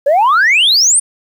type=exponential sweep; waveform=sine; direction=up; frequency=536 to 9420 Hz; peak=-5 dBFS; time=0.06-1 s; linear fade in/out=10 ms; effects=tanh soft clip ceiling -5 dBFS + 7-bit